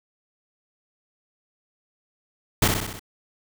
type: noise with echo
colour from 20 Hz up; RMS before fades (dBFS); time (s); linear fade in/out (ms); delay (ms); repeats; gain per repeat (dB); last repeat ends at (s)
pink; -18; 2.62-2.68; 5; 63; 5; -4; 2.995
effects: none